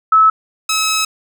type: tone pair in turn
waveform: sine / 10% pulse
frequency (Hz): 1300 / 1288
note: E6 / E6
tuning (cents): -24 / -41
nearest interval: unison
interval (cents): 17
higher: first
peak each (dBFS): -6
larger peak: neither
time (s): 0.12-0.3 / 0.69-1.05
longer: second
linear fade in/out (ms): 5
effects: none